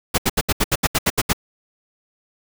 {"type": "noise bursts", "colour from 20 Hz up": "pink", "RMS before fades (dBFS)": -17, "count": 11, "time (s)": [0.14, 1.332], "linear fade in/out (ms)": 10, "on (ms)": 42, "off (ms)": 73, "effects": []}